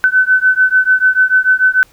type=beating tone pair; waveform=sine; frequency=1511 / 1517.8 Hz; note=F#6 / F#6; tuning=+36 / +44 cents; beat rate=6.8 Hz; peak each=-11 dBFS; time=0.04-1.83 s; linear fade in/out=0 ms; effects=pink hiss -49 dBFS RMS until 1.92 s